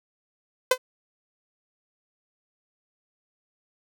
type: tone with exponential decay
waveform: sawtooth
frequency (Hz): 510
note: C5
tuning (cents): -44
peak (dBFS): -9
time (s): 0.71-0.78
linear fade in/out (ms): 5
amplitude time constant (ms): 15
effects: none